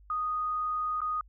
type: tone with dropouts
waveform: sine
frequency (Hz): 1241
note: D#6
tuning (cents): -5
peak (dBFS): -28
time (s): 0.1-1.21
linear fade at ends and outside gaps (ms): 2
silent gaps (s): 1.006-1.016
effects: added 50 Hz sine -53 dBFS peak until 1.28 s